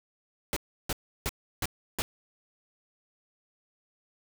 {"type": "noise bursts", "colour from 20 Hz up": "pink", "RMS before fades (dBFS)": -30, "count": 5, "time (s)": [0.53, 2.02], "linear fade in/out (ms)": 0, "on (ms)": 34, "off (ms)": 330, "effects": []}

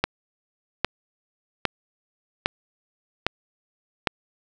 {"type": "click train", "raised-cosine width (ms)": 0.3, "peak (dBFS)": -3, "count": 6, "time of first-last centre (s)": [0.04, 4.072], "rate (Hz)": 1.24, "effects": []}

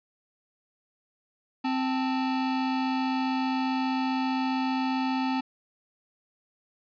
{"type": "tone pair together", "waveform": "square", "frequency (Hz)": [261.6, 880], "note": ["C4", "A5"], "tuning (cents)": [0, 0], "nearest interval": "octave + major sixth", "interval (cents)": 2100, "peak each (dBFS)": [-27, -32], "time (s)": [1.64, 5.41], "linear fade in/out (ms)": 10, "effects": ["resampled to 11025 Hz"]}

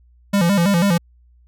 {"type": "tone with vibrato", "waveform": "square", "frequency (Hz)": 185, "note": "F#3", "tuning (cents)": 0, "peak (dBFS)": -14, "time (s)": [0.33, 0.98], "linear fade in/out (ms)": 10, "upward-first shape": "square", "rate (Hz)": 6.1, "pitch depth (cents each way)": 140, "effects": ["added 60 Hz sine -49 dBFS peak until 1.47 s"]}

